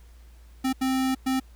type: tone bursts at uneven times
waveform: square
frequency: 262.2 Hz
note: C4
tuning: 4 cents sharp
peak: -23 dBFS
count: 3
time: 0.64-0.73 / 0.81-1.15 / 1.26-1.4 s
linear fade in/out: 10 ms
effects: added 58 Hz sine -47 dBFS peak until 1.55 s + pink hiss -61 dBFS RMS until 1.55 s